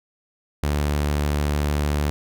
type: tone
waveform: sawtooth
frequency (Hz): 73.42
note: D2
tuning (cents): 0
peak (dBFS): -16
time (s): 0.63-2.1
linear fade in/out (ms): 0
effects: none